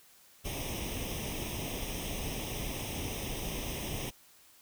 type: noise with comb filter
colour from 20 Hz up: pink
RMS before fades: -37 dBFS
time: 0.44-4.11 s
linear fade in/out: 20 ms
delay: 0.34 ms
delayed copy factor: +0.8
effects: white hiss -60 dBFS RMS until 4.61 s